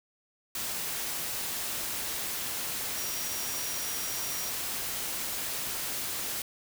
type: tone in noise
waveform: sine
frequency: 5700 Hz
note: F8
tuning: 34 cents sharp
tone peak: -39 dBFS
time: 2.97-4.5 s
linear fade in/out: 2 ms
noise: white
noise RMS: -34 dBFS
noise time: 0.55-6.42 s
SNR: -8 dB
effects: none